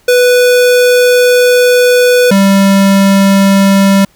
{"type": "tone pair in turn", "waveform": "square", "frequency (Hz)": [494.1, 196.08], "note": ["B4", "G3"], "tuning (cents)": [1, 1], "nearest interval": "octave + major third", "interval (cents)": 1600, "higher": "first", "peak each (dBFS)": -5, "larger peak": "neither", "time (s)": [[0.08, 2.31], [2.31, 4.05]], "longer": "first", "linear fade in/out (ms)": 5, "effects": ["pink hiss -49 dBFS RMS until 4.15 s"]}